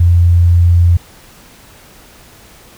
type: tone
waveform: sine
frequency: 86.5 Hz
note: F2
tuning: 16 cents flat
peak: -5 dBFS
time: 0-0.97 s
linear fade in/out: 5 ms
effects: pink hiss -41 dBFS RMS until 2.77 s